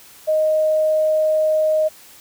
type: tone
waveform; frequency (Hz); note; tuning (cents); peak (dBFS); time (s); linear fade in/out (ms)
sine; 622.3; D#5; 0; -14; 0.27-1.89; 20
effects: white hiss -45 dBFS RMS until 2.2 s